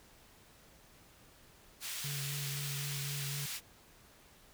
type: high-pass noise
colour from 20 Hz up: pink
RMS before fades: -41 dBFS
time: 1.8-3.61 s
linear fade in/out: 50 ms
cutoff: 2300 Hz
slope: 12 dB/octave
type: tone with vibrato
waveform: triangle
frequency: 140.7 Hz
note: C#3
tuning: 26 cents sharp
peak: -37 dBFS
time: 2.04-3.46 s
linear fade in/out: 5 ms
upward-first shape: sine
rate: 3.9 Hz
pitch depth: 25 cents each way
effects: pink hiss -61 dBFS RMS until 4.53 s